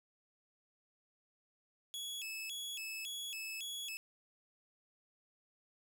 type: tone with vibrato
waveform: sawtooth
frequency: 2960 Hz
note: F#7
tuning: in tune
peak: -38 dBFS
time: 1.94-3.97 s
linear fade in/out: 0 ms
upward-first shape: square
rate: 1.8 Hz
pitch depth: 220 cents each way
effects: none